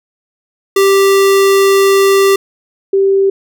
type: tone pair in turn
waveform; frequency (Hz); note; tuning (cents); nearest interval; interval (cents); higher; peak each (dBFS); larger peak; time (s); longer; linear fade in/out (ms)
square / sine; 392 / 390.5; G4 / G4; 0 / -7; unison; 7; first; -7; neither; 0.76-2.36 / 2.93-3.3; first; 5
effects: none